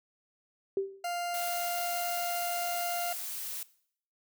sine tone with exponential decay, 390 Hz, G4, 9 cents flat, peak -24 dBFS, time 0.77-1.05 s, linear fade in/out 2 ms, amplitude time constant 59 ms
40% pulse tone, 698.5 Hz, F5, in tune, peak -31 dBFS, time 1.04-3.13 s, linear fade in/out 5 ms
blue noise, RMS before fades -38 dBFS, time 1.34-3.63 s, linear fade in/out 2 ms
effects noise-tail reverb RT60 0.6 s tail -19 dB re dry

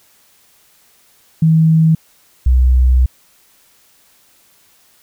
sine tone pair in turn, 160.5 / 63.16 Hz, E3 / B1, -46 / +39 cents, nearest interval octave + major third, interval 1615 cents, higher first, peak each -7 dBFS, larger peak neither, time 1.42-1.95 / 2.46-3.06 s, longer second, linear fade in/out 5 ms, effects white hiss -52 dBFS RMS until 5.02 s

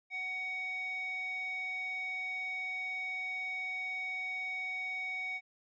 square tone with band-pass filter, 747 Hz, F#5, 16 cents sharp, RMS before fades -38 dBFS, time 0.1-5.41 s, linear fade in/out 50 ms, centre 2200 Hz, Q 4.7, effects resampled to 16000 Hz

